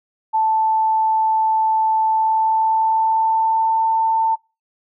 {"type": "tone with pitch glide", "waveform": "sine", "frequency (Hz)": [880, 893.8], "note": ["A5", "A5"], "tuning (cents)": [0, 27], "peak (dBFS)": -14, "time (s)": [0.33, 4.36], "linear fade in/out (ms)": 20, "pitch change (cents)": 27, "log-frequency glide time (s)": [2.06, 3.86], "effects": ["noise-tail reverb RT60 0.3 s tail -24 dB re dry"]}